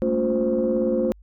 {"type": "tone cluster", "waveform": "sine", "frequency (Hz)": [210.1, 227.6, 283.9, 354.9, 521], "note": ["G#3", "A#3", "C#4", "F4", "C5"], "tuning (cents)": [20, -41, 41, 28, -7], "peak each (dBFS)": [-31, -23, -30, -24, -22], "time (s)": [0.02, 1.12], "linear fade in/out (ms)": 0, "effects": ["tanh soft clip ceiling -12 dBFS", "added 50 Hz sine -46 dBFS peak until 1.22 s"]}